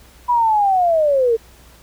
sine linear sweep, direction down, 987.8 to 440 Hz, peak -12 dBFS, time 0.28-1.37 s, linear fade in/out 20 ms, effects added 60 Hz sine -47 dBFS peak until 1.82 s + pink hiss -48 dBFS RMS until 1.82 s

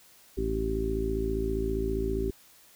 harmonic tone, 55 Hz, A1, in tune, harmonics 1 / 2 / 3 / 4 / 5 / 6 / 7, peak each -31 / -39 / -42 / -39 / -36 / -39 / -30 dBFS, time 0.37-2.31 s, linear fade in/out 10 ms, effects white hiss -57 dBFS RMS until 2.75 s

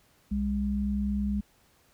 sine tone pair together, 64.24 / 203.8 Hz, C2 / G#3, -31 / -32 cents, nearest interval octave + minor sixth, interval 1999 cents, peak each -31 / -27 dBFS, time 0.31-1.41 s, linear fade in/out 10 ms, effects pink hiss -64 dBFS RMS until 1.93 s

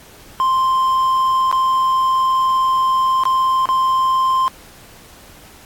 triangle tone with dropouts, 1046.5 Hz, C6, in tune, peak -11 dBFS, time 0.4-4.48 s, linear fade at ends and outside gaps 0 ms, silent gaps 1.514-1.526 / 3.236-3.254 / 3.656-3.689 s, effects pink hiss -43 dBFS RMS until 5.65 s + AAC 64 kbps

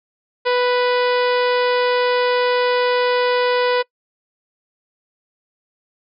harmonic tone, 493.9 Hz, B4, in tune, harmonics 1 / 2 / 3 / 4 / 5 / 6 / 7 / 8 / 9 / 10, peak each -16 / -22 / -26 / -28 / -30 / -32 / -33 / -34 / -35 / -36 dBFS, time 0.45-3.83 s, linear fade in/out 20 ms, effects noise-tail reverb RT60 0.1 s tail -24 dB re dry

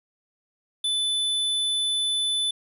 square tone, 3500 Hz, A7, 10 cents flat, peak -23 dBFS, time 0.84-2.51 s, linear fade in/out 5 ms, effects resampled to 32000 Hz + 10-bit

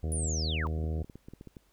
harmonic tone, 79 Hz, D#2, 27 cents sharp, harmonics 1 / 2 / 3 / 4 / 5 / 6 / 7 / 8 / 9, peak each -30 / -38 / -44 / -45 / -45 / -46 / -50 / -54 / -53 dBFS, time 0.03-1.03 s, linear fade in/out 5 ms
sine linear sweep, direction down, 9956 to 861 Hz, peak -33 dBFS, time 0.12-0.67 s, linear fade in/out 0 ms
clicks, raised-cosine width 3 ms, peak -32 dBFS, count 12, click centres 0.648 / 0.785 / 0.841 / 0.987 / 1.045 / 1.098 / 1.156 / 1.285 / 1.336 / 1.411 / 1.473 / 1.568 s
effects added 50 Hz sine -69 dBFS peak until 1.72 s + pink hiss -69 dBFS RMS until 1.72 s

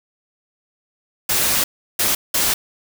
white noise bursts at uneven times, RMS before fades -18 dBFS, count 3, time 1.29-1.64 / 1.99-2.15 / 2.34-2.54 s, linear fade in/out 5 ms, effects none

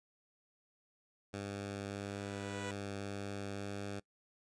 10% pulse tone, 100.2 Hz, G2, 38 cents sharp, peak -32 dBFS, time 1.33-4 s, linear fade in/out 10 ms
10% pulse tone with exponential growth, 491.3 Hz, B4, 9 cents flat, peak -33 dBFS, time 1.42-2.71 s, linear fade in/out 0 ms, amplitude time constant 280 ms
effects noise-tail reverb RT60 0.1 s tail -24 dB re dry + resampled to 22050 Hz

